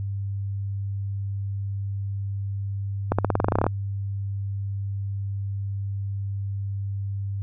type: accelerating click train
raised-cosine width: 1 ms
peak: -6 dBFS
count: 14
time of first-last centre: 3.12-3.666 s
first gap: 66 ms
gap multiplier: 0.92
effects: added 99 Hz sine -26 dBFS peak until 7.42 s